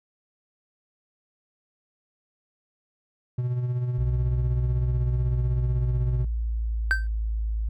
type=tone with tremolo; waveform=triangle; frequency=123.47 Hz; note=B2; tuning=in tune; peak=-20 dBFS; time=3.38-6.25 s; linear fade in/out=5 ms; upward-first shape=sine; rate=16 Hz; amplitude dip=45%
type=tone with pitch glide; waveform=sine; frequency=61.74 to 54.37 Hz; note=B1 to A1; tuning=0 to -20 cents; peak=-24 dBFS; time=3.98-7.69 s; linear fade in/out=5 ms; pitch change=-220 cents; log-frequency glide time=4.81-7.12 s
type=tone with exponential decay; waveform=triangle; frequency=1554 Hz; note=G6; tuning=16 cents flat; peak=-14 dBFS; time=6.91-7.07 s; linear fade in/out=0 ms; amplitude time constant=34 ms
effects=none